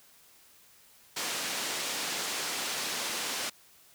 white band-pass noise, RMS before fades -34 dBFS, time 1.16-3.5 s, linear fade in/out 10 ms, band 210 to 6700 Hz, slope 12 dB/octave, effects white hiss -59 dBFS RMS until 3.94 s

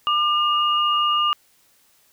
sine tone pair together, 1199.1 / 2852 Hz, D6 / F7, +36 / +36 cents, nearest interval octave + minor third, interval 1500 cents, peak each -18 / -22 dBFS, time 0.07-1.33 s, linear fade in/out 0 ms, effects white hiss -59 dBFS RMS until 2.12 s

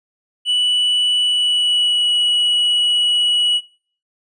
triangle tone with pitch glide, 2960 to 2929 Hz, F#7 to F#7, 0 to -18 cents, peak -12 dBFS, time 0.45-3.61 s, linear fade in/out 50 ms, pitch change -18 cents, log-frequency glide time 1.2-2.11 s, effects noise-tail reverb RT60 0.5 s tail -22 dB re dry + resampled to 22050 Hz

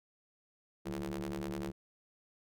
sawtooth ring-modulated tone, 73.42 Hz, D2, in tune, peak -30 dBFS, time 0.85-1.72 s, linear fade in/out 20 ms, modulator 262 Hz, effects none

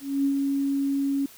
sine tone with ADSR envelope, 277.2 Hz, C#4, in tune, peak -19 dBFS, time 0-1.26 s, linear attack 250 ms, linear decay 81 ms, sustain -3 dB, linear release 5 ms, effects white hiss -49 dBFS RMS until 1.37 s

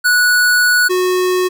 square tone pair in turn, 1471 / 366.1 Hz, F#6 / F#4, -11 / -18 cents, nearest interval 2 octaves, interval 2407 cents, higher first, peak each -10 / -13 dBFS, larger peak first, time 0.04-0.89 / 0.89-1.49 s, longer first, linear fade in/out 20 ms, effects none

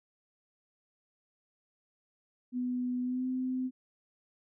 sine tone with pitch glide, 248.8 to 256.5 Hz, B3 to C4, +13 to -34 cents, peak -30 dBFS, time 2.52-3.71 s, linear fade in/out 50 ms, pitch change +53 cents, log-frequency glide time 3.02-3.26 s, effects none

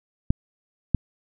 clicks, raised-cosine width 5 ms, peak -6 / -6 dBFS, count 2, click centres 0.305 / 0.947 s, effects none

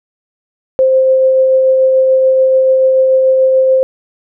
sine tone with tremolo, 524 Hz, C5, 2 cents sharp, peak -5 dBFS, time 0.79-3.83 s, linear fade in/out 0 ms, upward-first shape triangle, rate 6.9 Hz, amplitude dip 25%, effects none

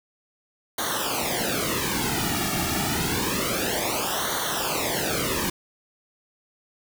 pink noise with flanger, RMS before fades -26 dBFS, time 0.78-5.5 s, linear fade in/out 5 ms, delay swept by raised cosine 0.39 to 1.99 ms, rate 0.28 Hz, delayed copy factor -0.95, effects none

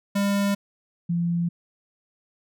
square / sine tone pair in turn, 200.5 / 171.3 Hz, G3 / F3, +39 / -33 cents, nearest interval minor third, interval 272 cents, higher first, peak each -21 dBFS, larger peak neither, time 0.15-0.55 / 1.09-1.49 s, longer neither, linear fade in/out 10 ms, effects none

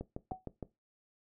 click train, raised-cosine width 2 ms, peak -26 dBFS, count 5, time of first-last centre 0.01-0.627 s, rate 6.48 Hz
sine tone with exponential decay, 749 Hz, F#5, 21 cents sharp, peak -35 dBFS, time 0.31-0.45 s, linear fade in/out 1 ms, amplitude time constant 30 ms
effects noise-tail reverb RT60 0.2 s tail -17 dB re dry

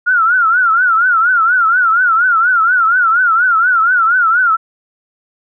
sine tone with vibrato, 1402 Hz, F6, 6 cents sharp, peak -8 dBFS, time 0.06-4.57 s, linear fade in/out 20 ms, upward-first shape triangle, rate 4.2 Hz, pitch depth 160 cents each way, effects none

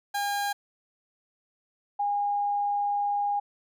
30% pulse / sine tone pair in turn, 810 / 815.6 Hz, G#5 / G#5, -43 / -32 cents, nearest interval unison, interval 11 cents, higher second, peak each -24 dBFS, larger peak neither, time 0.14-0.53 / 1.99-3.4 s, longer second, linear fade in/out 10 ms, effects none

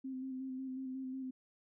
sine tone with vibrato, 261.6 Hz, C4, in tune, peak -39 dBFS, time 0.04-1.31 s, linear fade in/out 10 ms, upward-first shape square, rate 5.5 Hz, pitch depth 21 cents each way, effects none

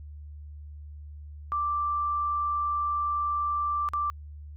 sine tone with dropouts, 1174.7 Hz, D6, in tune, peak -25 dBFS, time 1.52-4.1 s, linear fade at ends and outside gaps 0 ms, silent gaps 3.888-3.935 s, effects added 74 Hz sine -40 dBFS peak until 4.56 s

